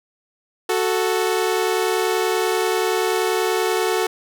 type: tone pair together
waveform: sawtooth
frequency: 370 / 440.4 Hz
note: F#4 / A4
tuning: 0 / +2 cents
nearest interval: minor third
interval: 302 cents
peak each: -17 dBFS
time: 0.69-4.07 s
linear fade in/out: 5 ms
effects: none